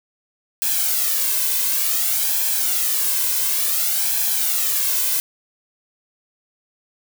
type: noise with flanger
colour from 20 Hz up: blue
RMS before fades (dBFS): -20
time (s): 0.62-5.2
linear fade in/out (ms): 0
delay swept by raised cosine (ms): 1.2 to 1.97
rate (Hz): 0.56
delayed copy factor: +0.65
effects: none